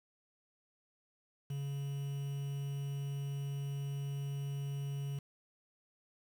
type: tone with quantisation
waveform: triangle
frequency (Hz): 140.1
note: C#3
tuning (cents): +19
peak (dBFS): -34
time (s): 1.5-5.19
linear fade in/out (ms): 5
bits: 9
effects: none